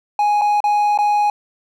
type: tone with dropouts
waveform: triangle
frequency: 830.6 Hz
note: G#5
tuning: in tune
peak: -11 dBFS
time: 0.19-1.3 s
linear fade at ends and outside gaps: 2 ms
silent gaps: 0.413-0.417 / 0.604-0.64 / 0.976-0.987 s
effects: none